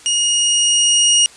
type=tone with level ramp; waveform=20% pulse; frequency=2869 Hz; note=F7; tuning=46 cents sharp; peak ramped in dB=-9 to -4 dBFS; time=0.06-1.26 s; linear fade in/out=0 ms; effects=white hiss -42 dBFS RMS until 1.36 s + resampled to 22050 Hz